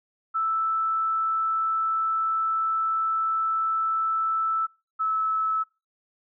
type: tone pair in turn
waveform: sine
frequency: 1318.5 / 1303.4 Hz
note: E6 / E6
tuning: 0 / -20 cents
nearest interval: unison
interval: 20 cents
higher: first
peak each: -22 dBFS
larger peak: neither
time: 0.34-4.67 / 4.99-5.64 s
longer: first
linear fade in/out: 20 ms
effects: noise-tail reverb RT60 0.3 s tail -25 dB re dry